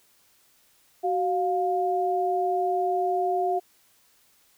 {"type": "tone pair together", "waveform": "sine", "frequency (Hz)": [374.1, 706.2], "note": ["F#4", "F5"], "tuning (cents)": [19, 19], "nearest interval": "major seventh", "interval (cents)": 1100, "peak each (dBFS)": [-26, -24], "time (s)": [1.03, 3.6], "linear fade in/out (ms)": 20, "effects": ["white hiss -62 dBFS RMS until 4.57 s"]}